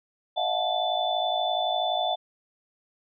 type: tone cluster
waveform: sine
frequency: 621 / 678 / 730 / 862 / 3506 Hz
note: D#5 / E5 / F#5 / A5 / A7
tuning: -3 / +49 / -24 / -36 / -7 cents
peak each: -32 / -31 / -27 / -34 / -30 dBFS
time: 0.36-2.16 s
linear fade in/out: 20 ms
effects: none